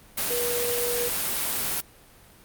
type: tone in noise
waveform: sine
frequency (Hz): 482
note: B4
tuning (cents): -42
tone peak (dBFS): -27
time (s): 0.3-1.09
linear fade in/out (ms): 10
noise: white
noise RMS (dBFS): -27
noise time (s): 0.17-1.81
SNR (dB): -3
effects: pink hiss -52 dBFS RMS until 2.44 s + Opus 32 kbps